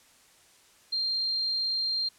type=tone; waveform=sine; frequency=4186 Hz; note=C8; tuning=in tune; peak=-26 dBFS; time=0.92-2.09 s; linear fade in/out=10 ms; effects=white hiss -59 dBFS RMS until 2.18 s + low-pass 10000 Hz 12 dB/octave